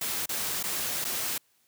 white noise with dropouts, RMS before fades -31 dBFS, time 0.01-1.38 s, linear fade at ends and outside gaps 5 ms, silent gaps 0.259-0.291 / 0.629-0.637 / 1.044-1.049 s, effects white hiss -68 dBFS RMS until 1.67 s + high-pass 80 Hz 12 dB/octave

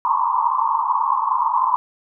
pink band-pass noise, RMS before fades -19 dBFS, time 0.05-1.76 s, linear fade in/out 0 ms, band 910 to 1100 Hz, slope 96 dB/octave, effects none

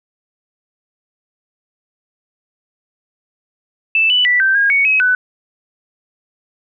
sine tone with pitch steps, 2642 / 2976 / 1967 / 1558 / 1628 / 2229 / 2551 / 1499 Hz, E7 / F#7 / B6 / G6 / G#6 / C#7 / D#7 / F#6, +3 / +9 / -7 / -11 / -35 / +9 / +43 / +22 cents, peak -10 dBFS, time 3.95-5.15 s, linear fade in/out 2 ms, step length 150 ms, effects none

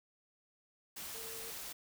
sine tone in noise, 451.9 Hz, A4, 46 cents sharp, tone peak -51 dBFS, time 1.14-1.51 s, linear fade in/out 10 ms, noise white, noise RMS -45 dBFS, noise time 0.96-1.73 s, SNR -9 dB, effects none

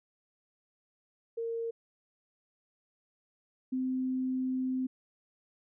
sine tone pair in turn, 460 / 258.2 Hz, A#4 / C4, -23 / -23 cents, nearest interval minor seventh, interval 1000 cents, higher first, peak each -32 / -29 dBFS, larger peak second, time 1.37-1.71 / 3.72-4.87 s, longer second, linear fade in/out 10 ms, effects none

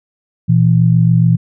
sine tone pair together, 119.2 / 166.35 Hz, A#2 / E3, +39 / +16 cents, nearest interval tritone, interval 577 cents, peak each -10 dBFS, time 0.48-1.37 s, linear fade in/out 20 ms, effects none

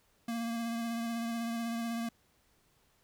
square tone with vibrato, 231.5 Hz, A#3, 12 cents flat, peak -34 dBFS, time 0.28-2.09 s, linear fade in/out 5 ms, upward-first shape triangle, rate 16 Hz, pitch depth 25 cents each way, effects pink hiss -70 dBFS RMS until 3.03 s

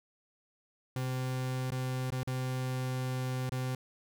40% pulse tone with dropouts, 128.6 Hz, C3, 30 cents flat, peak -31 dBFS, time 0.96-3.75 s, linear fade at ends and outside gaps 2 ms, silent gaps 1.706-1.719 / 2.104-2.121 / 2.232-2.274 / 3.495-3.52 s, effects none

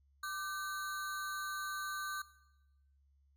square ring-modulated tone, 1360 Hz, F6, 46 cents flat, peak -36 dBFS, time 0.23-2.22 s, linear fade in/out 5 ms, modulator 174 Hz, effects noise-tail reverb RT60 0.9 s tail -17 dB re dry + added 69 Hz sine -67 dBFS peak until 3.36 s

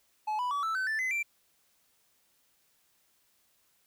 triangle tone with pitch steps, 856 / 989 / 1142.6 / 1320.1 / 1525.2 / 1762.2 / 2036 / 2352 Hz, A5 / B5 / D6 / E6 / G6 / A6 / C7 / D7, -48 / +2 / -48 / +2 / -48 / +2 / -48 / +2 cents, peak -27 dBFS, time 0.27-1.23 s, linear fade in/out 10 ms, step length 120 ms, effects white hiss -70 dBFS RMS until 3.86 s

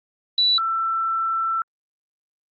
sine tone pair in turn, 3951 / 1336.1 Hz, B7 / E6, 0 / +23 cents, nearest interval octave + perfect fifth, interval 1877 cents, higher first, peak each -15 / -20 dBFS, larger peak first, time 0.38-0.58 / 0.58-1.62 s, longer second, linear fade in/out 2 ms, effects Opus 32 kbps

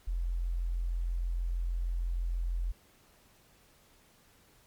sine tone, 43.16 Hz, F1, 20 cents flat, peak -29 dBFS, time 0.07-2.72 s, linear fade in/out 10 ms, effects pink hiss -63 dBFS RMS until 4.66 s + MP3 96 kbps

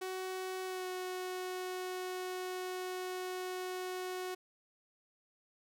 sawtooth tone with pitch glide, 373.6 to 367.8 Hz, F#4 to F#4, +17 to -10 cents, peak -34 dBFS, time 0.01-4.35 s, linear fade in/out 10 ms, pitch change -27 cents, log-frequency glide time 0.65-0.87 s, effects none

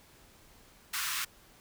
pink high-pass noise, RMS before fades -34 dBFS, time 0.93-1.25 s, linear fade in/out 10 ms, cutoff 1100 Hz, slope 48 dB/octave, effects pink hiss -59 dBFS RMS until 1.6 s

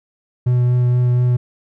triangle tone with vibrato, 123.47 Hz, B2, in tune, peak -10 dBFS, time 0.46-1.37 s, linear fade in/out 10 ms, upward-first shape triangle, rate 4.2 Hz, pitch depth 12 cents each way, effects none

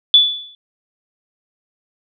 sine tone with exponential decay, 3458 Hz, A7, 31 cents flat, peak -3 dBFS, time 0.14-0.55 s, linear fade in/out 1 ms, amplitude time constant 88 ms, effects none

